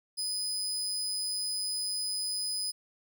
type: tone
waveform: 30% pulse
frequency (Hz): 4999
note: D#8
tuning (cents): +7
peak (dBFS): -28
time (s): 0.17-2.72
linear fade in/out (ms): 20
effects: none